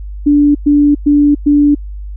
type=tone bursts; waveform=sine; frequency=290.8 Hz; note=D4; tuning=17 cents flat; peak=-5 dBFS; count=4; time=0.26-1.75 s; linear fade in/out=10 ms; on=290 ms; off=110 ms; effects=added 50 Hz sine -22 dBFS peak until 2.16 s